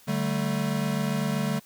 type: chord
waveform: square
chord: D suspended fourth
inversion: none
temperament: equal with one note detuned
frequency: 146.83 / 192.3 / 220 Hz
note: D3 / G3 / A3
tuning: 0 / -33 / 0 cents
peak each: -30 dBFS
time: 0.07-1.6 s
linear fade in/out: 20 ms
effects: white hiss -55 dBFS RMS until 1.65 s